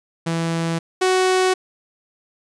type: tone pair in turn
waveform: sawtooth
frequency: 165.7 / 372 Hz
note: E3 / F#4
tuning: +9 / +9 cents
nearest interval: octave + major second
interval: 1400 cents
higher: second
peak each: -16 / -11 dBFS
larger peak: second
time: 0.26-0.79 / 1.01-1.54 s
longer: neither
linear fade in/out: 10 ms
effects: resampled to 22050 Hz